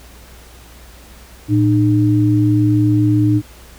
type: tone pair together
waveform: sine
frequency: 113.36 / 303.5 Hz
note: A#2 / D#4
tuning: -48 / -43 cents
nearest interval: octave + perfect fourth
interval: 1705 cents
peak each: -13 dBFS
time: 1.48-3.42 s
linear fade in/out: 50 ms
effects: added 60 Hz sine -41 dBFS peak until 3.78 s + pink hiss -43 dBFS RMS until 3.78 s

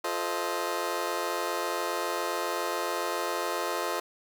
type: chord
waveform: 20% pulse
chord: F dominant seventh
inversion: none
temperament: just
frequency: 349.2 / 436.5 / 523.8 / 628.6 Hz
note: F4 / A4 / C5 / Eb5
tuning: 0 / -14 / +2 / +18 cents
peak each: -30 dBFS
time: 0.04-4 s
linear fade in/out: 5 ms
effects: 10-bit

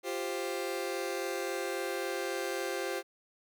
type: chord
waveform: sawtooth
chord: F suspended second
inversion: none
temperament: just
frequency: 349.2 / 392.9 / 523.8 Hz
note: F4 / G4 / C5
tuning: 0 / +4 / +2 cents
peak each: -34 / -33 / -33 dBFS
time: 0.03-3.03 s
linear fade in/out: 50 ms
effects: none

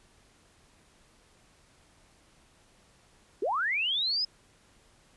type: linear sweep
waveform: sine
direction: up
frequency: 335.7 to 5160 Hz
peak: -26 dBFS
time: 3.42-4.25 s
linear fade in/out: 5 ms
effects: pink hiss -62 dBFS RMS until 5.16 s + resampled to 24000 Hz

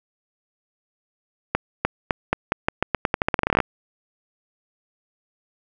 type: accelerating click train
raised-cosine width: 0.5 ms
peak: -3 dBFS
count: 22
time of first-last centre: 1.55-3.603 s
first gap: 300 ms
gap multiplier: 0.86
effects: none

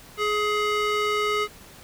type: tone with band-pass filter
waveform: square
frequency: 420 Hz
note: G#4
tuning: 19 cents sharp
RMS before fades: -24 dBFS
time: 0.17-1.48 s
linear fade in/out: 50 ms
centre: 1800 Hz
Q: 0.79
effects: pink hiss -47 dBFS RMS until 1.83 s

